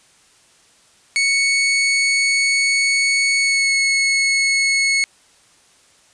sawtooth tone with pitch glide, 2217 to 2192 Hz, C#7 to C#7, 0 to -20 cents, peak -11 dBFS, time 1.16-5.04 s, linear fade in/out 0 ms, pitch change -20 cents, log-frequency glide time 3.39-3.74 s, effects white hiss -53 dBFS RMS until 6.13 s + resampled to 22050 Hz

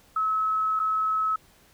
sine tone with dropouts, 1291 Hz, E6, 37 cents flat, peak -22 dBFS, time 0.16-1.36 s, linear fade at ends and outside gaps 5 ms, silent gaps 0.794-0.798 s, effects pink hiss -58 dBFS RMS until 1.73 s

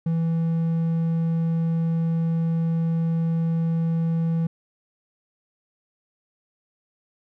triangle tone, 164.81 Hz, E3, in tune, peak -18 dBFS, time 0.06-4.47 s, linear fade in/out 5 ms, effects none

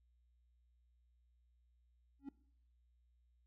triangle tone with exponential growth, 277.2 Hz, C#4, in tune, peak -38 dBFS, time 2.19-2.29 s, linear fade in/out 5 ms, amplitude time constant 20 ms, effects noise-tail reverb RT60 0.6 s tail -20 dB re dry + added 60 Hz sine -70 dBFS peak until 3.46 s

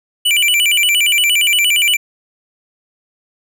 square tone with vibrato, 2637 Hz, E7, in tune, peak -11 dBFS, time 0.25-1.97 s, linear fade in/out 10 ms, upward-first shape square, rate 8.6 Hz, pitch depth 200 cents each way, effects none

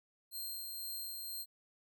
5% pulse tone with tremolo, 4186 Hz, C8, in tune, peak -33 dBFS, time 0.31-1.46 s, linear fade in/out 50 ms, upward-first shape sine, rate 2 Hz, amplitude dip 25%, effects none

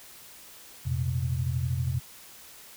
sine chord, F suspended fourth, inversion none, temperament equal with one note detuned, 87.31 / 116.54 / 129.09 Hz, F2 / Bb2 / C3, 0 / 0 / -23 cents, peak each -30 / -34 / -28 dBFS, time 0.85-2 s, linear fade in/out 20 ms, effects white hiss -49 dBFS RMS until 2.76 s

